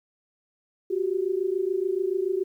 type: tone pair together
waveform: sine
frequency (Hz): 363.3 / 390.3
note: F#4 / G4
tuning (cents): -32 / -8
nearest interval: minor second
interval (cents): 124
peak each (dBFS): -26 / -26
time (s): 0.9-2.44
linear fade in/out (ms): 10
effects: 10-bit